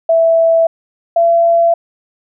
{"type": "tone pair in turn", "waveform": "sine", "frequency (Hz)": [659.3, 675.9], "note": ["E5", "E5"], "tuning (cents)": [0, 43], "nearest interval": "unison", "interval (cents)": 43, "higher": "second", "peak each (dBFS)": -7, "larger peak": "neither", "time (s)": [[0.09, 0.67], [1.16, 1.74]], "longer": "neither", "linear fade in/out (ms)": 5, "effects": []}